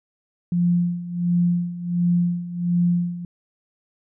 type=tone with tremolo; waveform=sine; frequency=174.61 Hz; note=F3; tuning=in tune; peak=-15 dBFS; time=0.52-3.25 s; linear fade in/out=2 ms; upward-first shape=sine; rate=1.4 Hz; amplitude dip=80%; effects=none